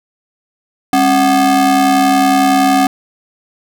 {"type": "ring-modulated tone", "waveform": "square", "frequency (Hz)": 236.8, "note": "A#3", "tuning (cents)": 27, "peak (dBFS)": -6, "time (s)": [0.93, 2.87], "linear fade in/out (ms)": 2, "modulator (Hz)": 509, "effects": []}